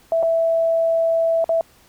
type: tone with dropouts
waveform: sine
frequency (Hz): 659.3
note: E5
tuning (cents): 0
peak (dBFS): -15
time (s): 0.12-1.61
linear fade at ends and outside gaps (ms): 1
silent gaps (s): 0.227-0.231 / 1.443-1.492
effects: pink hiss -53 dBFS RMS until 1.88 s